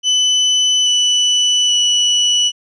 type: tone with pitch steps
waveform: 35% pulse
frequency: 3000 / 2976 / 2952 Hz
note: F#7 / F#7 / F#7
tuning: +23 / +9 / -5 cents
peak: -9 dBFS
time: 0.03-2.52 s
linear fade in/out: 50 ms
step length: 830 ms
effects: resampled to 22050 Hz